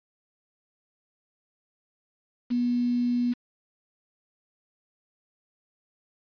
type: tone with quantisation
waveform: sine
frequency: 243.1 Hz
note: B3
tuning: 27 cents flat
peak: -22 dBFS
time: 2.5-3.34 s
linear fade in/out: 20 ms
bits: 7
effects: resampled to 11025 Hz